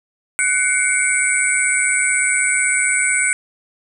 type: tone cluster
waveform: sine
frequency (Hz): 1494 / 2133 / 2269 / 7880 / 8850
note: F#6 / C7 / C#7 / B8 / C#9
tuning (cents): +16 / +33 / +40 / -5 / -4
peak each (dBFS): -21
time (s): 0.39-3.33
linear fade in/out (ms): 0
effects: none